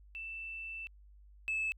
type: tone pair in turn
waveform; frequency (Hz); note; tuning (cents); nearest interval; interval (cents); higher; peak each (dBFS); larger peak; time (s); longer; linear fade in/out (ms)
sine; 2659 / 2612; E7 / E7; +14 / -17; unison; 31; first; -40 / -30; second; 0.15-0.87 / 1.48-1.72; first; 0
effects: tanh soft clip ceiling -29 dBFS + added 50 Hz sine -55 dBFS peak until 1.77 s